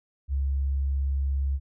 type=tone; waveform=sine; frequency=68.6 Hz; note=C#2; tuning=17 cents flat; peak=-23 dBFS; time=0.28-1.6 s; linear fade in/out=50 ms; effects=none